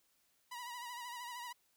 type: tone with vibrato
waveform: sawtooth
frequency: 969 Hz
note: B5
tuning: 33 cents flat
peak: -40 dBFS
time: 0.51-1.53 s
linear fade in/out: 10 ms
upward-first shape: sine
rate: 13 Hz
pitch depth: 54 cents each way
effects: white hiss -75 dBFS RMS until 1.76 s